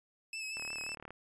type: tone with vibrato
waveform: sawtooth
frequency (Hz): 2600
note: E7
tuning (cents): -24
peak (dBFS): -35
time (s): 0.33-0.95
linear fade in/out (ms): 2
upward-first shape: sine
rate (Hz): 5.6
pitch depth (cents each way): 34
type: click train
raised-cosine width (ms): 0.5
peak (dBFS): -32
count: 21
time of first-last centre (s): 0.57-1.106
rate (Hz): 37.3
effects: resampled to 22050 Hz